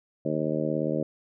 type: harmonic tone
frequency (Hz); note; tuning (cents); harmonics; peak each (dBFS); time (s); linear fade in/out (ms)
77.4; D#2; -9; 2 / 3 / 4 / 5 / 6 / 7 / 8; -32 / -32 / -31 / -34 / -35 / -31 / -35; 0.25-1.03; 5
effects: none